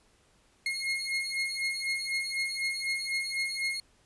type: beating tone pair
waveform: 30% pulse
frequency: 2149 / 2153 Hz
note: C7 / C7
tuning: +46 / +49 cents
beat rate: 4 Hz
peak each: -30 dBFS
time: 0.66-3.8 s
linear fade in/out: 2 ms
effects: pink hiss -65 dBFS RMS until 4.05 s + resampled to 24000 Hz